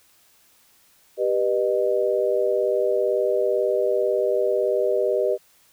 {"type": "chord", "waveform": "sine", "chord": "G augmented", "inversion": "none", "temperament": "just", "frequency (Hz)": [392, 490, 612.5], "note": ["G4", "B4", "D#5"], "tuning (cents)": [0, -14, -27], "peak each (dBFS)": -23, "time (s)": [1.17, 5.38], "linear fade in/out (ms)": 50, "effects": ["white hiss -58 dBFS RMS until 5.72 s"]}